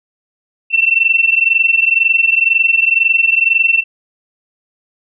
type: tone pair together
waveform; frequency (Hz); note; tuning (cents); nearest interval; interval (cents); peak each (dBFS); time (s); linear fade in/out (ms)
sine; 2682 / 2704; E7 / E7; +29 / +43; unison; 14; -12; 0.7-3.84; 50
effects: none